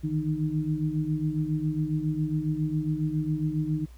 sine tone cluster, 151.7 / 159 / 307.8 Hz, D#3 / D#3 / D#4, -44 / +38 / -19 cents, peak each -29 / -29 / -30 dBFS, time 0.03-3.86 s, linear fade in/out 20 ms, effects added 59 Hz sine -45 dBFS peak until 3.97 s + pink hiss -60 dBFS RMS until 3.97 s

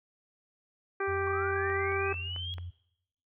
harmonic tone, 392 Hz, G4, in tune, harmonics 1 / 2 / 3 / 4 / 5 / 6, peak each -31 / -39 / -36 / -36 / -43 / -44 dBFS, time 1-2.13 s, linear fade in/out 5 ms
sine tone with pitch glide, 88.3 to 87.79 Hz, F2 to F2, +20 to +10 cents, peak -37 dBFS, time 1.07-2.71 s, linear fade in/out 20 ms, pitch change -10 cents, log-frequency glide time 1.35-1.66 s
sine linear sweep, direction up, 1109 to 3322 Hz, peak -36 dBFS, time 1.27-2.54 s, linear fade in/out 0 ms
click train, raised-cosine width 0.5 ms, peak -30 dBFS, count 5, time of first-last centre 1.7-2.583 s, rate 4.53 Hz
effects noise-tail reverb RT60 0.8 s tail -20 dB re dry

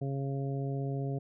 harmonic tone, 137.3 Hz, C#3, 16 cents flat, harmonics 1 / 2 / 3 / 4 / 5, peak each -32 / -40 / -40 / -46 / -45 dBFS, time 0.01-1.19 s, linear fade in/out 10 ms, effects none

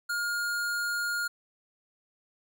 square tone, 1420 Hz, F6, 28 cents sharp, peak -29 dBFS, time 0.09-1.28 s, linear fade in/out 10 ms, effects none

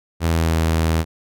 sawtooth tone with pitch glide, 82.41 to 80.95 Hz, E2 to E2, 0 to -31 cents, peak -12 dBFS, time 0.2-1.05 s, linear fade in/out 50 ms, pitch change -31 cents, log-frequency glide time 0.32-0.6 s, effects none

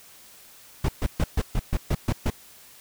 brown noise bursts, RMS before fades -22 dBFS, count 9, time 0.84-2.303 s, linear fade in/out 5 ms, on 47 ms, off 130 ms, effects white hiss -50 dBFS RMS until 2.8 s

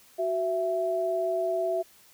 sine tone pair together, 372.7 / 664 Hz, F#4 / E5, +13 / +12 cents, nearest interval minor seventh, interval 999 cents, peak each -30 / -26 dBFS, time 0.18-1.83 s, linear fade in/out 20 ms, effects white hiss -57 dBFS RMS until 2.13 s

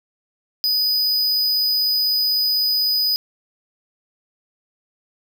square tone, 4978 Hz, D#8, in tune, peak -17 dBFS, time 0.64-3.16 s, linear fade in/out 0 ms, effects none

